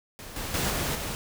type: noise with level steps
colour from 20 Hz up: pink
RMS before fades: -42 / -34 / -27 / -29 / -33 dBFS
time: 0.19-1.15 s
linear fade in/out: 0 ms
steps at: 0.36 / 0.54 / 0.7 / 0.95 s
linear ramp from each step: 2 ms
effects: none